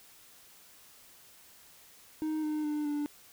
triangle tone with pitch steps, 311.1 / 305 / 299.1 / 293.3 Hz, D#4 / D#4 / D4 / D4, 0 / -34 / +32 / -2 cents, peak -28 dBFS, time 2.22-3.06 s, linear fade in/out 0 ms, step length 210 ms, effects white hiss -57 dBFS RMS until 3.32 s

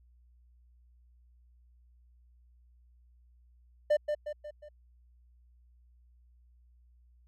triangle tone with echo, 597 Hz, D5, 28 cents sharp, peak -20 dBFS, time 3.9-3.97 s, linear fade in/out 10 ms, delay 180 ms, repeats 4, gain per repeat -6 dB, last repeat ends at 4.69 s, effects added 60 Hz sine -59 dBFS peak until 7.27 s

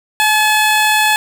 15% pulse tone, 857 Hz, A5, 46 cents flat, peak -4 dBFS, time 0.2-1.16 s, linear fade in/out 0 ms, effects none

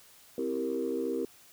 sine chord, C dominant seventh, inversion none, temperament equal, 261.6 / 329.6 / 392 / 466.2 Hz, C4 / E4 / G4 / Bb4, 0 / 0 / 0 / 0 cents, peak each -35 / -35 / -34 / -33 dBFS, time 0.38-1.25 s, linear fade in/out 2 ms, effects tanh soft clip ceiling -21 dBFS + white hiss -57 dBFS RMS until 1.52 s

